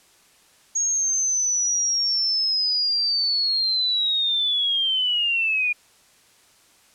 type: linear sweep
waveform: sine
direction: down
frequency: 6610 to 2421 Hz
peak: -19 dBFS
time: 0.75-5.73 s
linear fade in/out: 10 ms
effects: white hiss -56 dBFS RMS until 6.94 s + low-pass 10000 Hz 12 dB/octave